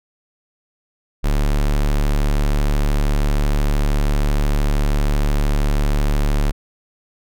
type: tone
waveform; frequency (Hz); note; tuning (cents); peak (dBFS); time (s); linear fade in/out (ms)
square; 36.47; D1; -11; -15; 1.23-6.52; 20
effects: none